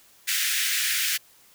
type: high-pass noise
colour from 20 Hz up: pink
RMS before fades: -25 dBFS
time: 0.27-1.18 s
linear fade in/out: 20 ms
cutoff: 1600 Hz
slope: 48 dB/octave
effects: white hiss -56 dBFS RMS until 1.54 s